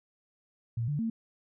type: tone with pitch steps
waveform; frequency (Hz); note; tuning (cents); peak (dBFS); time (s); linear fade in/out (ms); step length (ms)
sine; 116 / 146.6 / 226.3; A#2 / D3 / A3; -8 / -3 / +49; -28; 0.77-1.1; 5; 110
effects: none